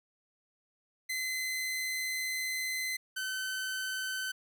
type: tone pair in turn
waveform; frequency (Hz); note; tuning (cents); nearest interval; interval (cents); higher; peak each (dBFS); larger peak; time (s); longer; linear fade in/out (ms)
sawtooth; 2045 / 1525.7; C7 / G6; -40 / -47; perfect fourth; 507; first; -29 / -30; first; 1.09-2.97 / 3.16-4.32; first; 10
effects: none